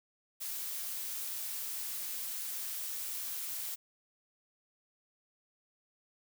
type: noise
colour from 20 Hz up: blue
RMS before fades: -39 dBFS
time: 0.4-3.76 s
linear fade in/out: 20 ms
effects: none